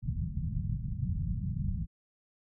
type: low-pass noise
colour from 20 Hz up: white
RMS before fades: -33 dBFS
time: 0.02-1.87 s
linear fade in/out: 50 ms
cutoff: 180 Hz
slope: 48 dB/octave
effects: none